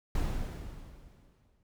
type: noise with exponential decay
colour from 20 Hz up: brown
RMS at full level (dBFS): -29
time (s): 0.15-1.63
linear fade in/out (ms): 2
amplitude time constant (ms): 320
effects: none